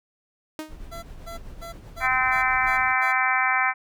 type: tone with exponential decay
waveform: sawtooth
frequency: 311.1 Hz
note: D#4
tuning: in tune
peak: -24 dBFS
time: 0.59-0.81 s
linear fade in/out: 0 ms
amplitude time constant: 46 ms
type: noise with tremolo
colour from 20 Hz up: brown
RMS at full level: -38 dBFS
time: 0.68-2.95 s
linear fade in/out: 50 ms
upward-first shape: triangle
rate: 7.7 Hz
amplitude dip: 45%
type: tone bursts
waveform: 25% pulse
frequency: 674 Hz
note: E5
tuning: 38 cents sharp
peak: -32 dBFS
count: 7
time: 0.91-3.13 s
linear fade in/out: 20 ms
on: 120 ms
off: 230 ms
type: harmonic tone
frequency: 257.7 Hz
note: C4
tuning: 26 cents flat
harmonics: 3 / 4 / 5 / 6 / 7 / 8 / 9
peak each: -27 / -27 / -27 / -27 / -27 / -27 / -27 dBFS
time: 2-3.74 s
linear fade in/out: 50 ms
effects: none